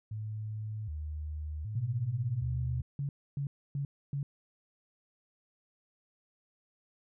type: tone with vibrato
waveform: sine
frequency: 90.6 Hz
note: F#2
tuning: 36 cents flat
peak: -35 dBFS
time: 0.11-2.82 s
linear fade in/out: 5 ms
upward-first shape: square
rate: 0.65 Hz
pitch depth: 300 cents each way
type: tone with pitch glide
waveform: sine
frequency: 123.47 to 124.62 Hz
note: B2 to B2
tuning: 0 to +16 cents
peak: -31 dBFS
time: 1.75-2.81 s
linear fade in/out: 5 ms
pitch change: +16 cents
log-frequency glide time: 1.86-2.22 s
type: tone bursts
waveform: sine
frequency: 140.6 Hz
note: C#3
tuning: 25 cents sharp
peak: -31 dBFS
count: 4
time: 2.99-4.23 s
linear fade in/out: 2 ms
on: 100 ms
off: 280 ms
effects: none